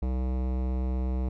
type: tone with hard clipping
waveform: sine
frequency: 63.7 Hz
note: C2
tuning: 46 cents flat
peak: -28 dBFS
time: 0.02-1.29 s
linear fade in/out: 5 ms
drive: 18 dB
effects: none